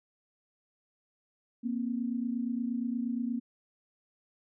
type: tone pair together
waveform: sine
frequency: 235.2 / 263.7 Hz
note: A#3 / C4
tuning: +16 / +14 cents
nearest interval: major second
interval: 198 cents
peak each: -31 / -35 dBFS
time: 1.63-3.4 s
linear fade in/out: 20 ms
effects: none